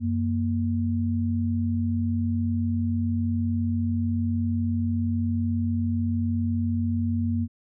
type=tone pair together; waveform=sine; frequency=93.1 / 234.1 Hz; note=F#2 / A#3; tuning=+11 / +8 cents; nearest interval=octave + major third; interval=1597 cents; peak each=-25 dBFS; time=0-7.48 s; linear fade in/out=50 ms; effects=none